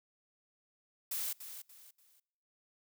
blue noise with echo, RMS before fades -37 dBFS, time 1.11-1.33 s, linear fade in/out 5 ms, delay 290 ms, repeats 3, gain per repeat -10 dB, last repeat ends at 2.2 s, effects noise-tail reverb RT60 1.0 s tail -26 dB re dry

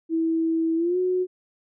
sine tone with pitch glide, 326.2 to 366.1 Hz, E4 to F#4, -18 to -18 cents, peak -20 dBFS, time 0.09-1.27 s, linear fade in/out 50 ms, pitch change +200 cents, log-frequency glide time 0.76-0.98 s, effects none

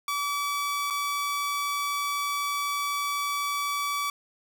sawtooth tone with dropouts, 1148 Hz, D6, 40 cents flat, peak -23 dBFS, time 0.08-4.1 s, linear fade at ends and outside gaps 2 ms, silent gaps 0.902-0.906 s, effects none

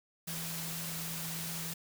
sine tone in noise, 165 Hz, E3, 2 cents sharp, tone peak -42 dBFS, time 0.27-1.74 s, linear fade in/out 10 ms, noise white, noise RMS -40 dBFS, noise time 0.27-1.74 s, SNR -5 dB, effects none

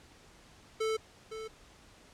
square tone with echo, 440 Hz, A4, in tune, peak -30 dBFS, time 0.8-0.97 s, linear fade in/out 10 ms, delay 510 ms, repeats 1, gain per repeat -10 dB, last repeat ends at 1.48 s, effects pink hiss -58 dBFS RMS until 2.13 s + low-pass 8000 Hz 12 dB/octave

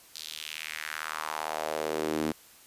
sawtooth tone with high-pass filter sweep, 77.78 Hz, D#2, in tune, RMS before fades -34 dBFS, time 0.15-2.32 s, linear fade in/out 5 ms, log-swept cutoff 4400 to 260 Hz, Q 2.5, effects white hiss -55 dBFS RMS until 2.66 s + resampled to 32000 Hz

